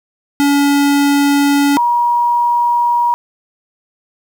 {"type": "tone pair in turn", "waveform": ["square", "sine"], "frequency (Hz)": [284.1, 955.6], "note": ["C#4", "A#5"], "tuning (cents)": [43, 43], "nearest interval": "octave + major sixth", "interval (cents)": 2100, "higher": "second", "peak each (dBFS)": -10, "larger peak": "neither", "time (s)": [[0.4, 1.77], [1.77, 3.14]], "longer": "neither", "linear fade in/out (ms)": 0, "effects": ["7-bit"]}